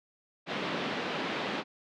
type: band-pass noise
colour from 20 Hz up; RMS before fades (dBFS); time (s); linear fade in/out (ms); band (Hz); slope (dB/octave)
pink; -34; 0.46-1.64; 50; 180 to 3800; 24
effects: none